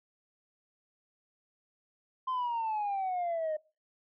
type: exponential sweep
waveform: sine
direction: down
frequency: 1046.5 to 610 Hz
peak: -28 dBFS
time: 2.27-3.57 s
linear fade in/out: 10 ms
effects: noise-tail reverb RT60 0.3 s tail -22 dB re dry + tanh soft clip ceiling -28 dBFS